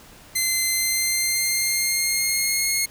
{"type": "tone with pitch glide", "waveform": "10% pulse", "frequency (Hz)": [2067, 2157], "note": ["C7", "C#7"], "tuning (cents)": [-22, -48], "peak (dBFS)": -11, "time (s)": [0.35, 2.86], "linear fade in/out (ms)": 10, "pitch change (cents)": 74, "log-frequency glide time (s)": [0.69, 2.66], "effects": ["pink hiss -47 dBFS RMS until 2.9 s"]}